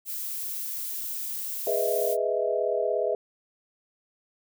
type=noise; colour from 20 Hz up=violet; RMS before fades=-33 dBFS; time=0.05-2.17 s; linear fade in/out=50 ms
type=chord; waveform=sine; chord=E major seventh; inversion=first; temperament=equal; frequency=415.3 / 493.9 / 622.3 / 659.3 Hz; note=G#4 / B4 / D#5 / E5; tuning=0 / 0 / 0 / 0 cents; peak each=-29 dBFS; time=1.67-3.15 s; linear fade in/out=2 ms
effects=none